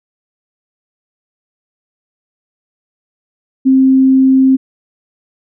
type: tone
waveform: sine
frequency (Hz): 264.2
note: C4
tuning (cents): +17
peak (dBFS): -5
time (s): 3.65-4.57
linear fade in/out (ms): 20
effects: none